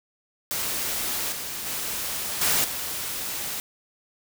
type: noise with level steps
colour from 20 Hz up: white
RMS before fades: -28 / -33 / -30 / -22 / -31 dBFS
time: 0.51-3.6 s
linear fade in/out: 0 ms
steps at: 1.32 / 1.66 / 2.41 / 2.64 s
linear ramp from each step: 5 ms
effects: none